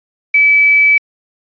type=tone with quantisation; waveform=sine; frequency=2299 Hz; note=D7; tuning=37 cents flat; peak=-6 dBFS; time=0.34-0.98 s; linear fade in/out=5 ms; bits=5; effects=resampled to 11025 Hz